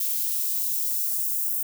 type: noise with high-pass filter sweep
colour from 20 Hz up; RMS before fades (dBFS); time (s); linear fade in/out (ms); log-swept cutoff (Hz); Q
violet; -26; 0-1.63; 5; 2100 to 9200; 0.76
effects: none